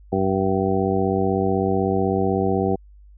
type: harmonic tone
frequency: 96 Hz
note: G2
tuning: 36 cents flat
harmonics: 1 / 2 / 3 / 4 / 5 / 7 / 8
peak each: -27 / -24 / -27 / -23 / -26 / -29 / -27 dBFS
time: 0.12-2.76 s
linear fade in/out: 10 ms
effects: added 50 Hz sine -44 dBFS peak until 3.17 s